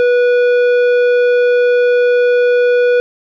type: tone with tanh clipping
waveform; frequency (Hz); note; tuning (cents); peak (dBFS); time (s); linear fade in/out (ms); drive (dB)
triangle; 489; B4; -17; -10; 0-3; 0; 15
effects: none